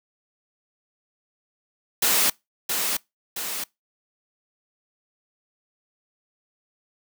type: noise with echo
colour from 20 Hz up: white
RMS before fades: -20 dBFS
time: 2.02-2.3 s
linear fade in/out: 5 ms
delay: 670 ms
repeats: 2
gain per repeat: -5 dB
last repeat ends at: 3.64 s
effects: noise-tail reverb RT60 0.2 s tail -24 dB re dry + high-pass 200 Hz 12 dB/octave